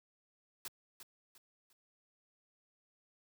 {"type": "noise with echo", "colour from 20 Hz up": "white", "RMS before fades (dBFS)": -43, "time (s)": [0.65, 0.68], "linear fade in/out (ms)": 2, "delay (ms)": 350, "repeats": 3, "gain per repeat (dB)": -9, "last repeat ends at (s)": 1.73, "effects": ["high-pass 100 Hz 12 dB/octave"]}